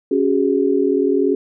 sine chord, C# suspended fourth, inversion none, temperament equal with one note detuned, 277.2 / 374.9 / 415.3 Hz, C#4 / F#4 / G#4, 0 / +23 / 0 cents, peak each -18 dBFS, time 0.11-1.35 s, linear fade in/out 5 ms, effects none

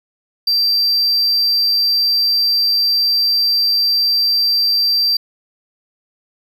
triangle tone, 4699 Hz, D8, in tune, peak -11 dBFS, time 0.47-5.17 s, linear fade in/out 5 ms, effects none

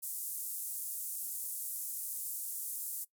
pink band-pass noise, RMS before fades -40 dBFS, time 0.02-3.05 s, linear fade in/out 20 ms, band 9000 to 16000 Hz, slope 24 dB/octave, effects noise-tail reverb RT60 0.1 s tail -19 dB re dry

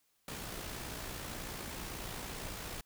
pink noise with amplitude modulation, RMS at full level -41 dBFS, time 0.28-2.81 s, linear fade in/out 2 ms, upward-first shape sine, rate 58.1 Hz, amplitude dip 40%, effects white hiss -75 dBFS RMS until 2.85 s

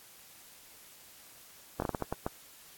slowing click train, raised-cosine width 1 ms, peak -17 dBFS, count 8, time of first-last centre 1.8-2.265 s, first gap 22 ms, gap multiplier 1.36, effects white hiss -55 dBFS RMS until 2.77 s + AAC 64 kbps

